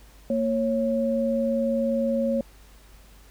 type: tone pair together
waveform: sine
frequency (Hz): 230.7 / 549.7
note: A#3 / C#5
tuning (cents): -18 / -15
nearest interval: octave + minor third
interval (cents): 1503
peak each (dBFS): -24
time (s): 0.3-2.41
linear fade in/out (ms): 2
effects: added 50 Hz sine -49 dBFS peak until 3.3 s + pink hiss -55 dBFS RMS until 3.3 s